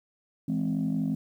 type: chord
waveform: sine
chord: E augmented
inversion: none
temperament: equal with one note detuned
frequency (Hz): 164.81 / 209.8 / 261.6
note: E3 / G#3 / B#3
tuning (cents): 0 / +18 / 0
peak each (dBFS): -29 / -29 / -28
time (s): 0.48-1.15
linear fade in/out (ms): 5
effects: tanh soft clip ceiling -20 dBFS + 10-bit